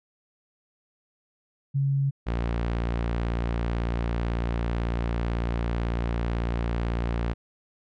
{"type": "tone pair in turn", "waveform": ["sine", "sawtooth"], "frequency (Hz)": [138.1, 58.06], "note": ["C#3", "A#1"], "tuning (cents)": [-6, -6], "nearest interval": "octave + minor third", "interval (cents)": 1500, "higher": "first", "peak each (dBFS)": -21, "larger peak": "neither", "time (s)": [[1.74, 2.11], [2.26, 7.34]], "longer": "second", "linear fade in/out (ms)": 20, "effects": ["low-pass 3000 Hz 12 dB/octave"]}